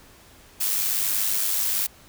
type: noise with amplitude modulation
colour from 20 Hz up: blue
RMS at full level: -22 dBFS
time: 0.6-1.87 s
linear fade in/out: 10 ms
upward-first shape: sine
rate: 101 Hz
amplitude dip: 45%
effects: pink hiss -51 dBFS RMS until 2.08 s